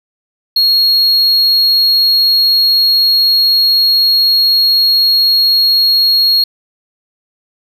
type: tone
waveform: triangle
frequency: 4296 Hz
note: C8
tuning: 45 cents sharp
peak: -6 dBFS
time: 0.56-6.44 s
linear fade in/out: 5 ms
effects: none